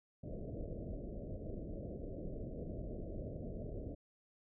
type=low-pass noise; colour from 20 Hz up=pink; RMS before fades=-44 dBFS; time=0.23-3.95 s; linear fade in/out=10 ms; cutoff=650 Hz; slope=96 dB/octave; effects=none